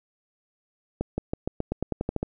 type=accelerating click train; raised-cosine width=2 ms; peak=-13 dBFS; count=12; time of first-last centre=1.01-2.23 s; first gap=170 ms; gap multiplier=0.91; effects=none